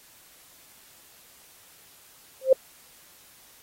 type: tone with exponential growth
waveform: sine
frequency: 526 Hz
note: C5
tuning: 9 cents sharp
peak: -9 dBFS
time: 2.41-2.53 s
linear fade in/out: 5 ms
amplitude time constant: 26 ms
effects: white hiss -54 dBFS RMS until 3.62 s + AAC 48 kbps